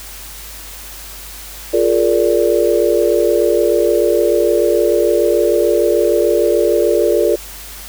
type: chord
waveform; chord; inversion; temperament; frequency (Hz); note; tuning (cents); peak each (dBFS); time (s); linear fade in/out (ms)
sine; Bb dominant seventh; second; just; 349.6 / 419.5 / 466.2 / 582.7; F4 / Ab4 / Bb4 / D5; +2 / +17 / 0 / -14; -16; 1.73-7.36; 10
effects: added 50 Hz sine -36 dBFS peak until 7.88 s + white hiss -33 dBFS RMS until 7.88 s